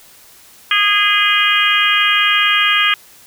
harmonic tone with a mistuned harmonic, 411.5 Hz, G#4, 16 cents flat, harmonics 3 / 4 / 5 / 6 / 7 / 8, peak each -18 / -18 / -18 / -18 / -18 / -18 dBFS, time 0.71-2.94 s, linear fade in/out 2 ms, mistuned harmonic 8, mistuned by -46 cents, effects white hiss -44 dBFS RMS until 3.26 s

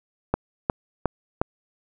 click train, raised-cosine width 1 ms, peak -6 dBFS, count 4, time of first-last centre 0.34-1.415 s, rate 2.79 Hz, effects none

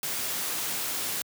white noise, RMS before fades -31 dBFS, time 0.03-1.22 s, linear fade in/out 2 ms, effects high-pass 100 Hz 12 dB/octave

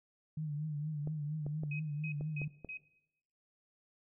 sine tone with vibrato, 150.8 Hz, D3, 46 cents sharp, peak -35 dBFS, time 0.37-2.48 s, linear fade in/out 5 ms, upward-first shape triangle, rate 4.3 Hz, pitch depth 81 cents each way
clicks, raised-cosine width 2 ms, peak -31 dBFS, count 6, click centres 1.074 / 1.465 / 1.635 / 2.21 / 2.417 / 2.647 s
sine tone bursts, 2529 Hz, D#7, 28 cents sharp, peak -40 dBFS, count 4, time 1.71-2.774 s, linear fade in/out 5 ms, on 86 ms, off 240 ms
effects noise-tail reverb RT60 0.9 s tail -19 dB re dry

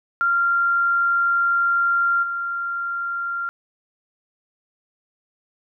sine tone with level steps, 1386 Hz, F6, 14 cents flat, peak -16 / -23 dBFS, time 0.21-3.49 s, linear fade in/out 0 ms, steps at 2.22 s, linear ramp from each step 20 ms, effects none

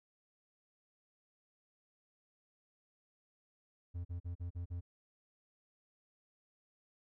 triangle tone bursts, 87.31 Hz, F2, in tune, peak -36 dBFS, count 6, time 3.94-4.81 s, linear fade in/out 20 ms, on 110 ms, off 42 ms, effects none

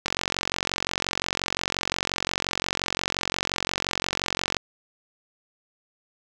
click train, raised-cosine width 0.2 ms, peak -6 dBFS, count 207, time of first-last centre 0.06-4.568 s, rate 45.7 Hz, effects none

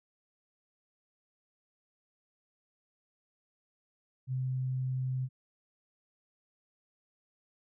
sine tone, 129.4 Hz, C3, 19 cents flat, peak -30 dBFS, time 4.27-5.29 s, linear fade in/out 50 ms, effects none

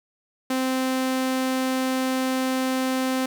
sawtooth tone, 260 Hz, C4, 11 cents flat, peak -18 dBFS, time 0.5-3.26 s, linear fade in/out 5 ms, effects 9-bit

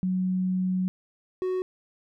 sine / triangle tone pair in turn, 185 / 370 Hz, F#3 / F#4, 0 / 0 cents, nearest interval octave, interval 1200 cents, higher second, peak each -23 dBFS, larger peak neither, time 0.03-0.88 / 1.42-1.62 s, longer first, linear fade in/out 0 ms, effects none

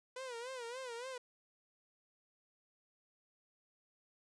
sawtooth tone with vibrato, 493.9 Hz, B4, in tune, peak -39 dBFS, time 0.16-1.18 s, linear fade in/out 5 ms, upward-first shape sine, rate 3.5 Hz, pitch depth 120 cents each way, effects resampled to 22050 Hz

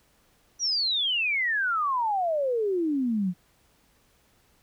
sine exponential sweep, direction down, 5920 to 171.8 Hz, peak -23 dBFS, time 0.59-3.34 s, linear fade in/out 50 ms, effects pink hiss -64 dBFS RMS until 4.62 s

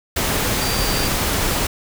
sine tone in noise, 4697 Hz, D8, 1 cent flat, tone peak -27 dBFS, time 0.61-1.08 s, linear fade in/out 5 ms, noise pink, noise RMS -20 dBFS, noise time 0.16-1.67 s, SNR -10 dB, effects none

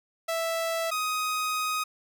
sawtooth tone pair in turn, 659.3 / 1252.9 Hz, E5 / D#6, 0 / +12 cents, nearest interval major seventh, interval 1112 cents, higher second, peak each -23 dBFS, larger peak neither, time 0.28-0.91 / 0.91-1.84 s, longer second, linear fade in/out 10 ms, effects none

